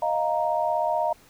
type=chord; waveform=sine; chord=Eb suspended second; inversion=none; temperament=equal; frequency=622.3 / 698.5 / 932.3 Hz; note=Eb5 / F5 / Bb5; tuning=0 / 0 / 0 cents; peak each=-26 dBFS; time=0.02-1.13 s; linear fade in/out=5 ms; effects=pink hiss -55 dBFS RMS until 1.29 s